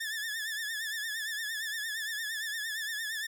sawtooth tone with vibrato, 1754 Hz, A6, 6 cents flat, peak -30 dBFS, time 0-3.27 s, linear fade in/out 10 ms, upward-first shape triangle, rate 8.7 Hz, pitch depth 97 cents each way, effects none

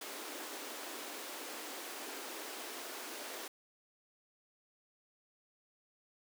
pink high-pass noise, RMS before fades -45 dBFS, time 0.01-3.48 s, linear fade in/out 5 ms, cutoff 270 Hz, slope 48 dB/octave, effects none

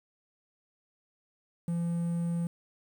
triangle tone with quantisation, 170.2 Hz, F3, 44 cents flat, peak -26 dBFS, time 1.68-2.47 s, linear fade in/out 2 ms, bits 9, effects none

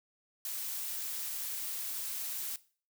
blue noise, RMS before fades -38 dBFS, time 0.45-2.56 s, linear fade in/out 2 ms, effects noise-tail reverb RT60 0.4 s tail -18 dB re dry

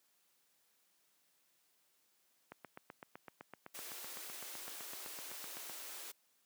click train, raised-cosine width 0.5 ms, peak -33 dBFS, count 26, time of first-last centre 2.52-5.697 s, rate 7.87 Hz
white high-pass noise, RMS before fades -48 dBFS, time 3.74-6.12 s, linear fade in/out 10 ms, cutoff 280 Hz, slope 96 dB/octave
effects white hiss -75 dBFS RMS until 6.45 s + high-pass 150 Hz 12 dB/octave

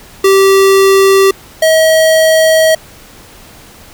square tone pair in turn, 388.7 / 638.8 Hz, G4 / D#5, -15 / +45 cents, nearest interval major sixth, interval 860 cents, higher second, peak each -5 / -6 dBFS, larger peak first, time 0.24-1.31 / 1.62-2.75 s, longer second, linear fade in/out 5 ms, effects pink hiss -37 dBFS RMS until 3.93 s

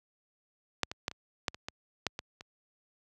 clicks, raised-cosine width 0.2 ms, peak -9 / -20 / -13 / -25 / -11 / -27 / -19 / -12 / -19 / -28 dBFS, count 10, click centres 0.833 / 0.915 / 1.081 / 1.114 / 1.482 / 1.545 / 1.685 / 2.067 / 2.191 / 2.409 s, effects high-pass 60 Hz 12 dB/octave

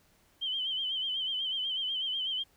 sine tone with vibrato, 3100 Hz, G7, 20 cents flat, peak -30 dBFS, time 0.41-2.44 s, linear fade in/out 20 ms, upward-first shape sine, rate 8.1 Hz, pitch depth 66 cents each way, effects pink hiss -66 dBFS RMS until 2.56 s

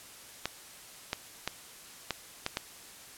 clicks, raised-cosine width 0.2 ms, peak -13 dBFS, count 6, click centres 0.456 / 1.131 / 1.476 / 2.107 / 2.464 / 2.571 s, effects white hiss -50 dBFS RMS until 3.17 s + low-pass 12000 Hz 12 dB/octave

